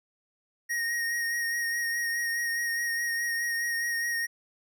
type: tone with vibrato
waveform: square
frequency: 1869 Hz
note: A#6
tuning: 4 cents sharp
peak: -28 dBFS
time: 0.69-4.27 s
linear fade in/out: 20 ms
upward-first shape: sine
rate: 4.8 Hz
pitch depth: 22 cents each way
effects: none